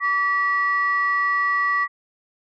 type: tone pair together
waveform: sine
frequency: 1153 / 1939.1 Hz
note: D6 / B6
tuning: -32 / -32 cents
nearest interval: major sixth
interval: 900 cents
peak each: -20 dBFS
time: 0-1.88 s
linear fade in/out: 50 ms
effects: tanh soft clip ceiling -11 dBFS